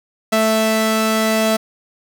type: tone pair together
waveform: sawtooth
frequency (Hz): 220 / 659.3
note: A3 / E5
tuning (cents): 0 / 0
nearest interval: octave + perfect fifth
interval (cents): 1900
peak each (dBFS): -13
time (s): 0.32-1.57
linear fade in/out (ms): 10
effects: none